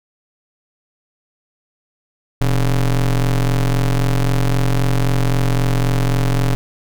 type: ring-modulated tone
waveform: square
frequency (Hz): 71.7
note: D2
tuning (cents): -41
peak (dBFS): -11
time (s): 2.41-6.55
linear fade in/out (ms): 0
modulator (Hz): 49.8
effects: none